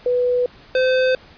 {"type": "tone pair in turn", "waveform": ["sine", "square"], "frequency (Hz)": [493.9, 514.5], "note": ["B4", "C5"], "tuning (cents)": [0, -29], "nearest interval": "minor second", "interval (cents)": 71, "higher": "second", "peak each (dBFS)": -15, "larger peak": "neither", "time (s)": [[0.06, 0.46], [0.75, 1.15]], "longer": "neither", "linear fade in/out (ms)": 2, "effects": ["pink hiss -46 dBFS RMS until 1.37 s", "resampled to 11025 Hz"]}